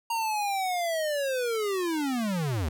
square linear sweep, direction down, 932.3 to 69.2 Hz, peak -27 dBFS, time 0.1-2.69 s, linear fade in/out 5 ms, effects none

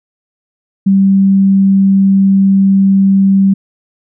sine tone, 194.6 Hz, G3, 12 cents flat, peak -5 dBFS, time 0.86-3.54 s, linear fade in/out 10 ms, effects none

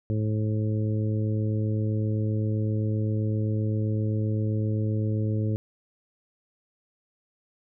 harmonic tone, 107.7 Hz, A2, 37 cents flat, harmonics 1 / 2 / 3 / 4 / 5, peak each -24 / -32 / -34 / -37 / -40 dBFS, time 0.1-5.56 s, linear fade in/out 0 ms, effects none

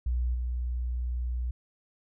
sine tone with level steps, 61 Hz, B1, 21 cents flat, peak -25 / -28 dBFS, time 0.06-1.51 s, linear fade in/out 5 ms, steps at 0.34 s, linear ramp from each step 10 ms, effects none

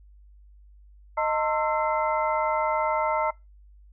sine tone cluster, 622 / 904 / 1059 / 1331 / 2067 Hz, D#5 / A5 / C6 / E6 / C7, -1 / +47 / +21 / +16 / -22 cents, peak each -27 / -25 / -32 / -30 / -34 dBFS, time 1.17-3.31 s, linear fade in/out 10 ms, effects noise-tail reverb RT60 0.2 s tail -22 dB re dry + added 50 Hz sine -49 dBFS peak until 3.92 s

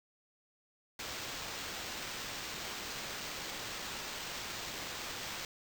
white noise with sample-and-hold, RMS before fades -42 dBFS, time 0.99-5.45 s, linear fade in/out 2 ms, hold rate 11025 Hz, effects none

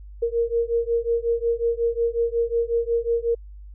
sine beating tone pair, 463.8 / 469.3 Hz, A#4 / A#4, -9 / +12 cents, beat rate 5.5 Hz, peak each -23 dBFS, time 0.22-3.35 s, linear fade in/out 10 ms, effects added 50 Hz sine -38 dBFS peak until 3.74 s

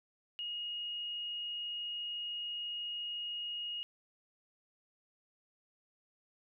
sine tone, 2873 Hz, F7, 48 cents sharp, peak -37 dBFS, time 0.39-3.83 s, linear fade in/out 0 ms, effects none

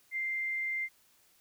sine tone, 2093 Hz, C7, in tune, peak -31 dBFS, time 0.11-0.89 s, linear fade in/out 50 ms, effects white hiss -66 dBFS RMS until 1.4 s

